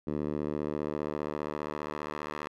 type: tone with band-pass filter sweep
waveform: 10% pulse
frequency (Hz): 75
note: D2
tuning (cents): +37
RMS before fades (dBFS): -35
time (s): 0.07-2.48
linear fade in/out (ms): 5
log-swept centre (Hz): 300 to 1300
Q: 0.93
effects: none